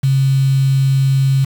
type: tone with quantisation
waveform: sine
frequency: 135 Hz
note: C#3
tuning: 45 cents flat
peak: -10 dBFS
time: 0.03-1.45 s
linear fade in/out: 10 ms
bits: 5
effects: none